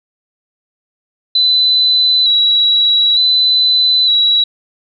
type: tone with vibrato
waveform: sine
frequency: 3951 Hz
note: B7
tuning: in tune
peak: -8 dBFS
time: 1.35-4.44 s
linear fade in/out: 5 ms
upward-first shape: square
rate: 0.55 Hz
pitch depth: 26 cents each way
effects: none